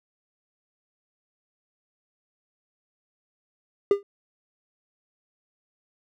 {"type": "tone with exponential decay", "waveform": "triangle", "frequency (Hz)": 402.2, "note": "G4", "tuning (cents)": 44, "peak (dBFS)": -10, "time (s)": [3.91, 4.03], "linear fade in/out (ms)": 2, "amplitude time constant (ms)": 25, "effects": []}